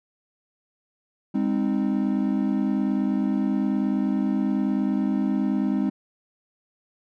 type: chord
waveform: triangle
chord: Ab major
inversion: none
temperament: equal with one note detuned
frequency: 202.7 / 261.6 / 311.1 Hz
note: Ab3 / C4 / Eb4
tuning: -42 / 0 / 0 cents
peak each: -22 / -23 / -26 dBFS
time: 1.34-5.9 s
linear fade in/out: 10 ms
effects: none